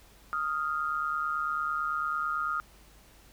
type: tone pair together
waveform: sine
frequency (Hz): 1244.5 / 1393.5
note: D#6 / F6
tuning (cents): 0 / -4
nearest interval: major second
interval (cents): 196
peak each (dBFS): -30 / -32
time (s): 0.33-2.6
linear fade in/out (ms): 0
effects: added 50 Hz sine -58 dBFS peak until 3.32 s + pink hiss -58 dBFS RMS until 3.32 s